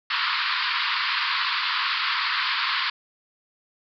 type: band-pass noise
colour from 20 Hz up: pink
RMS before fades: -25 dBFS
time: 0.1-2.9 s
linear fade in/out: 5 ms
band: 970 to 4800 Hz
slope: 96 dB/octave
effects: none